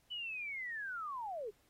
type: linear sweep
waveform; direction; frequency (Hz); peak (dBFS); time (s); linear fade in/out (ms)
sine; down; 3000 to 387.9; -39; 0.1-1.51; 20
effects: pink hiss -72 dBFS RMS until 1.69 s + AAC 48 kbps